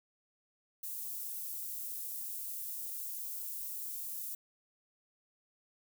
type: high-pass noise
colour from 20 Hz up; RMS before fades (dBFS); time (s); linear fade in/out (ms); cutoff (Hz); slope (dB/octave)
white; -41; 0.83-4.35; 5; 12000; 12
effects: none